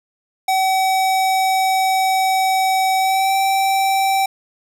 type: tone with pitch glide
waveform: square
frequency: 760 to 775.5 Hz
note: F#5 to G5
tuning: +46 to -19 cents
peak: -15 dBFS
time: 0.48-4.26 s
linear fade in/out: 5 ms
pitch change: +35 cents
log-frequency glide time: 2.98-3.35 s
effects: none